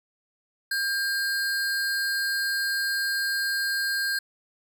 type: tone pair together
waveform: square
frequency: 1600 / 4271 Hz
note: G6 / C8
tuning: +35 / +35 cents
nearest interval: octave + perfect fourth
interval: 1700 cents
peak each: -26 / -32 dBFS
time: 0.71-4.19 s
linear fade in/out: 5 ms
effects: none